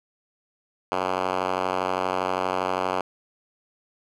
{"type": "tone with band-pass filter", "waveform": "5% pulse", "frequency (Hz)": 92.5, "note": "F#2", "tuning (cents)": 0, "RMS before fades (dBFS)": -26, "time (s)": [0.92, 3.01], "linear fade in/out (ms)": 0, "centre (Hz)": 960, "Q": 0.7, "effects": []}